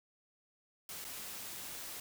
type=noise with dropouts; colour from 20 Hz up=white; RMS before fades=-45 dBFS; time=0.89-2 s; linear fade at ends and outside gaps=2 ms; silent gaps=1.044-1.049 s; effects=none

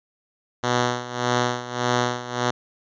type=tone with tremolo; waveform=5% pulse; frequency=122.8 Hz; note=B2; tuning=9 cents flat; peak=-7 dBFS; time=0.63-2.51 s; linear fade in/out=10 ms; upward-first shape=sine; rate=1.7 Hz; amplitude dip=80%; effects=resampled to 16000 Hz

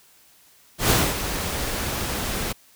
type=noise with ADSR envelope; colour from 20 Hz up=pink; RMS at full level=-17 dBFS; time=0.78-2.53 s; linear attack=120 ms; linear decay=240 ms; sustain=-10 dB; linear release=13 ms; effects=white hiss -55 dBFS RMS until 2.75 s

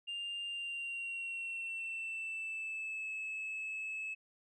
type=tone with pitch glide; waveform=sine; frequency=2800 to 2597 Hz; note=F7 to E7; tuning=+4 to -26 cents; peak=-36 dBFS; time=0.07-4.15 s; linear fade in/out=20 ms; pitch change=-130 cents; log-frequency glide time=0.46-3.11 s; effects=tanh soft clip ceiling -36 dBFS

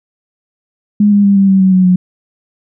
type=tone with pitch steps; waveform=sine; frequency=207 / 203.2 / 199.49 / 195.83 / 192.25 / 188.73 / 185.27 / 181.88 Hz; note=G#3 / G#3 / G3 / G3 / G3 / F#3 / F#3 / F#3; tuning=-5 / -38 / +31 / -1 / -33 / +35 / +3 / -29 cents; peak=-5 dBFS; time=1-1.96 s; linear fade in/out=5 ms; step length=120 ms; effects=none

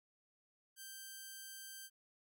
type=tone; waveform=5% pulse; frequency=1568 Hz; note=G6; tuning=in tune; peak=-38 dBFS; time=0.76-1.9 s; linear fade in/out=50 ms; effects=none

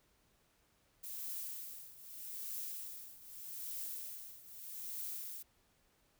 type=noise with tremolo; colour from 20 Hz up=violet; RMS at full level=-42 dBFS; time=1.03-5.43 s; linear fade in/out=10 ms; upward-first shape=triangle; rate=0.81 Hz; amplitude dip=85%; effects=pink hiss -73 dBFS RMS until 6.19 s

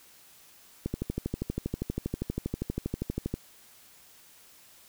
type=click train; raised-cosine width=3 ms; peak=-17 dBFS; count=32; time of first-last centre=0.86-3.34 s; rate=12.5 Hz; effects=white hiss -56 dBFS RMS until 4.88 s

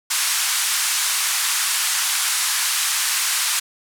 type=band-pass noise; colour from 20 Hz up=white; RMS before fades=-21 dBFS; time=0.1-3.6 s; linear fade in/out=10 ms; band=1000 to 11000 Hz; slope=24 dB/octave; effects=none

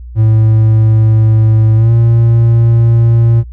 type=tone with pitch glide; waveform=triangle; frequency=110.1 to 115.77 Hz; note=A2 to A#2; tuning=+2 to -11 cents; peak=-3 dBFS; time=0.15-3.44 s; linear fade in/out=50 ms; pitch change=+87 cents; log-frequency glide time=1.75-1.92 s; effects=noise-tail reverb RT60 0.1 s tail -24 dB re dry + added 60 Hz sine -25 dBFS peak until 3.52 s

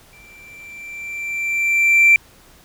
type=tone with exponential growth; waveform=triangle; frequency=2349 Hz; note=D7; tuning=in tune; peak=-4 dBFS; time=0.13-2.16 s; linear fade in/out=1 ms; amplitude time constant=440 ms; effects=tanh soft clip ceiling -4 dBFS + pink hiss -49 dBFS RMS until 2.64 s

